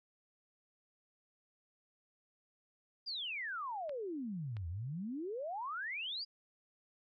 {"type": "exponential two-way sweep", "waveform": "sine", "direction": "down then up", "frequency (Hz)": [4978, 80, 4978], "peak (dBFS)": -38, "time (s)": [3.06, 6.25], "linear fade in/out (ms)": 20, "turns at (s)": 4.68}
{"type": "clicks", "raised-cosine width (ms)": 0.3, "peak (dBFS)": -36, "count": 2, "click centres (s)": [3.894, 4.568]}
{"effects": []}